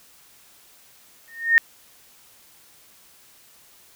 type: tone with exponential growth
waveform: sine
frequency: 1839 Hz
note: A#6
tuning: 24 cents flat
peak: -8 dBFS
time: 1.28-1.58 s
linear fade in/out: 0 ms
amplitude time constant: 64 ms
effects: white hiss -53 dBFS RMS until 3.95 s